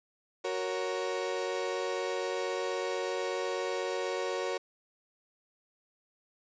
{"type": "chord", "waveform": "35% pulse", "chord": "F# major", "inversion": "none", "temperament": "equal", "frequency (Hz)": [370, 466.2, 554.4], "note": ["F#4", "A#4", "C#5"], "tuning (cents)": [0, 0, 0], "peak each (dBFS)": -34, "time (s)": [0.44, 4.58], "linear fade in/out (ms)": 10, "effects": ["resampled to 16000 Hz", "10-bit"]}